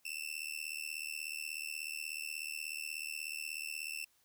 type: tone with amplitude modulation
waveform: sawtooth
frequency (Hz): 2669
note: E7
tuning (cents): +21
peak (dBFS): -32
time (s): 0.05-4.05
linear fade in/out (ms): 5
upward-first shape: sine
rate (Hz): 76.5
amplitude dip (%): 100
effects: white hiss -72 dBFS RMS until 4.24 s